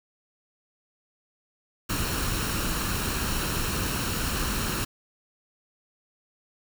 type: noise with comb filter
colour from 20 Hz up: pink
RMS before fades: -28 dBFS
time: 1.89-4.85 s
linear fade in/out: 10 ms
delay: 0.72 ms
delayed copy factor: +0.5
effects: none